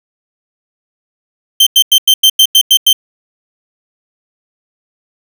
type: tone bursts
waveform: 40% pulse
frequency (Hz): 3125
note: G7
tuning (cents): -6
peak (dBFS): -3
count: 9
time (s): 1.6-2.93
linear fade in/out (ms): 5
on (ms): 66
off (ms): 92
effects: none